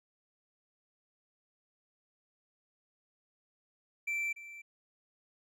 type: tone with echo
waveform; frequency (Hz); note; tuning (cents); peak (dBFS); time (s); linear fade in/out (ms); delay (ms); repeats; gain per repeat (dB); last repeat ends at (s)
triangle; 2339; D7; -8; -30; 4.07-4.33; 10; 290; 1; -14; 4.62
effects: none